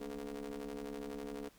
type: ring-modulated tone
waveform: 30% pulse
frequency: 70 Hz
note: C#2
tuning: 18 cents sharp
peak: -36 dBFS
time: 0-1.49 s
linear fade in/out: 10 ms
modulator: 356 Hz
effects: pink hiss -65 dBFS RMS until 1.58 s